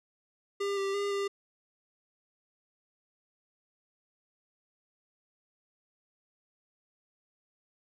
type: tone with pitch steps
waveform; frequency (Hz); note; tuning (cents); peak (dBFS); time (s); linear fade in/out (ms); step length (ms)
square; 400.4 / 392.9 / 403.8 / 398.7; G4 / G4 / G#4 / G4; +37 / +4 / -49 / +29; -30; 0.6-1.28; 10; 170
effects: low-pass 7000 Hz 12 dB/octave